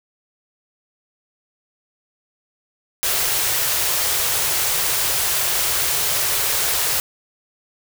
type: band-stop noise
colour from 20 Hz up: white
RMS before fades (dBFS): -20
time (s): 3.03-7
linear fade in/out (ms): 0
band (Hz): 160 to 340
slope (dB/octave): 48
effects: none